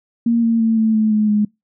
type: tone with pitch steps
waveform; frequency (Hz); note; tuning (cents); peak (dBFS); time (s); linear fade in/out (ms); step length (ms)
sine; 233.1 / 229 / 224.9 / 220.9 / 217 / 213.1 / 209.4; A#3 / A#3 / A3 / A3 / A3 / G#3 / G#3; 0 / -31 / +38 / +7 / -24 / +45 / +15; -12; 0.26-1.45; 5; 170
effects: noise-tail reverb RT60 0.2 s tail -26 dB re dry